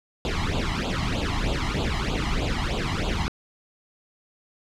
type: noise with flanger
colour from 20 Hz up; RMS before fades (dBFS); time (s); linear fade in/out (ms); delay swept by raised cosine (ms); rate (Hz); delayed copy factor
pink; -25; 0.25-3.28; 0; 0.26 to 1.01; 3.2; +0.9
effects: low-pass 4000 Hz 12 dB/octave